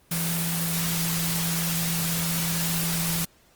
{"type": "tone in noise", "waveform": "sine", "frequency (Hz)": 167.2, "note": "E3", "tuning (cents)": 25, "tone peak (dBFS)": -27, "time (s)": [0.11, 3.25], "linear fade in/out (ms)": 5, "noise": "white", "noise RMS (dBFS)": -28, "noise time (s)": [0.11, 3.25], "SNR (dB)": -2, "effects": ["pink hiss -59 dBFS RMS until 3.55 s", "Opus 24 kbps"]}